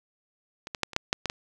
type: clicks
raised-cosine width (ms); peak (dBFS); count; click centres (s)
0.2; -20 / -15 / -7 / -24 / -6 / -6 / -12 / -12; 8; 0.671 / 0.748 / 0.833 / 0.933 / 0.964 / 1.129 / 1.257 / 1.299
effects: none